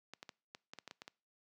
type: clicks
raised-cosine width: 0.2 ms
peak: -30 dBFS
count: 10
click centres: 0.136 / 0.229 / 0.292 / 0.549 / 0.735 / 0.787 / 0.877 / 0.911 / 1.019 / 1.079 s
effects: noise-tail reverb RT60 0.4 s tail -25 dB re dry + high-pass 150 Hz 12 dB/octave